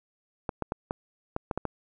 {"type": "clicks", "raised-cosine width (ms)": 1, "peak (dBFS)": -15, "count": 8, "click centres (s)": [0.492, 0.623, 0.721, 0.909, 1.364, 1.512, 1.576, 1.653], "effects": []}